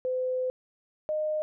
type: tone pair in turn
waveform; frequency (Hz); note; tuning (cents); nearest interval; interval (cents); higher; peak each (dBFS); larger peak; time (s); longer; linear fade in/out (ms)
sine; 510 / 614.3; C5 / D#5; -44 / -22; minor third; 322; second; -26; neither; 0.05-0.5 / 1.09-1.42; first; 0
effects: none